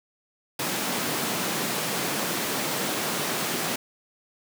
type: high-pass noise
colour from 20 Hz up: pink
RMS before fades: -28 dBFS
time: 0.59-3.76 s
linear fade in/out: 5 ms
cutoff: 160 Hz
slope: 24 dB/octave
effects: none